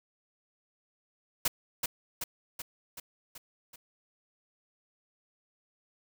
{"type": "noise with echo", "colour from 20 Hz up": "white", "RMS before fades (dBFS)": -27, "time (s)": [1.45, 1.48], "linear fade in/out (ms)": 5, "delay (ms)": 380, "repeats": 6, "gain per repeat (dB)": -4, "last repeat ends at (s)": 3.76, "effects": []}